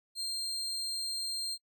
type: tone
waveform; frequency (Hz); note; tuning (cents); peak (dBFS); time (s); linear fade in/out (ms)
35% pulse; 4186; C8; 0; -32; 0.15-1.58; 50
effects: noise-tail reverb RT60 0.1 s tail -26 dB re dry